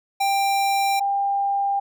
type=tone pair in turn; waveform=square / sine; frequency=790 / 797.3 Hz; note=G5 / G5; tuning=+13 / +29 cents; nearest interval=unison; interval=16 cents; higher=second; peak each=-19 dBFS; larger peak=neither; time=0.2-1 / 1-1.8 s; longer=neither; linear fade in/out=10 ms; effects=none